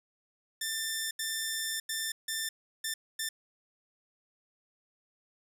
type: tone bursts at uneven times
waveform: 10% pulse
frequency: 1783 Hz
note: A6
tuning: 22 cents sharp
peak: -23 dBFS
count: 6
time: 0.61-1.11 / 1.19-1.8 / 1.89-2.12 / 2.28-2.49 / 2.84-2.94 / 3.19-3.29 s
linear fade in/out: 5 ms
effects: none